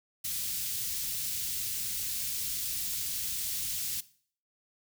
white band-stop noise, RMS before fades -34 dBFS, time 0.24-4.01 s, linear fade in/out 10 ms, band 140 to 3400 Hz, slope 12 dB/octave, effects noise-tail reverb RT60 0.5 s tail -18 dB re dry

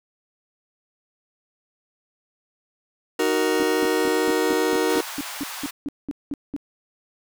40% pulse chord, D# minor, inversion none, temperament just, 311.1 / 373.4 / 466.7 Hz, D#4 / F#4 / A#4, 0 / +16 / +2 cents, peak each -24 / -23 / -22 dBFS, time 3.19-5.01 s, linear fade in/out 5 ms
sine tone bursts, 284.8 Hz, C#4, 47 cents sharp, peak -24 dBFS, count 14, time 3.6-6.564 s, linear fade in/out 0 ms, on 26 ms, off 200 ms
pink high-pass noise, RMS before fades -34 dBFS, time 4.89-5.71 s, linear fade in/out 10 ms, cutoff 800 Hz, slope 24 dB/octave
effects none

